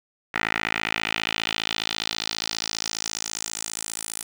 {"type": "tone with band-pass filter sweep", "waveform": "10% pulse", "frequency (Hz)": 54.8, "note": "A1", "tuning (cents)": -6, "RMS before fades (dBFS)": -29, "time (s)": [0.34, 4.23], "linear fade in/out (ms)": 5, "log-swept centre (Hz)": [1900, 9700], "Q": 2.3, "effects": []}